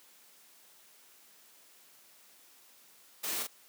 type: noise with echo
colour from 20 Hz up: white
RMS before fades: -36 dBFS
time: 3.23-3.43 s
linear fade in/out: 10 ms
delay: 42 ms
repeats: 1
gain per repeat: -3 dB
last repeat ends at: 3.472 s
effects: white hiss -60 dBFS RMS until 3.68 s + high-pass 200 Hz 12 dB/octave